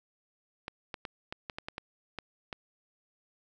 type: clicks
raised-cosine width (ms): 0.3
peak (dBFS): -21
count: 10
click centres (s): 0.681 / 0.942 / 1.052 / 1.325 / 1.498 / 1.585 / 1.685 / 1.781 / 2.187 / 2.528
effects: none